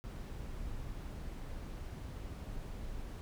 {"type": "noise", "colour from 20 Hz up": "brown", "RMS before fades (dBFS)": -43, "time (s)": [0.04, 3.21], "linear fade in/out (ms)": 0, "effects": []}